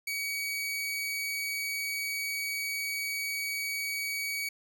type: tone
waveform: sawtooth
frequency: 2261 Hz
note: C#7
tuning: 34 cents sharp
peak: -28 dBFS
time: 0.07-4.49 s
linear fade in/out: 5 ms
effects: none